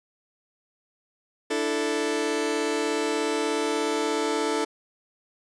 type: chord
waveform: sawtooth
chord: D suspended second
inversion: none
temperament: just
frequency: 293.7 / 330.4 / 440.5 Hz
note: D4 / E4 / A4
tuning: 0 / +4 / +2 cents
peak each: -26 / -26 / -22 dBFS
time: 1.5-4.65 s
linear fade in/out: 10 ms
effects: resampled to 22050 Hz